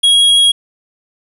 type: tone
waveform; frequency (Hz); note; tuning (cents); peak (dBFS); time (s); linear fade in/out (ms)
square; 3302; G#7; -11; -7; 0.03-0.52; 10
effects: resampled to 24000 Hz + 7-bit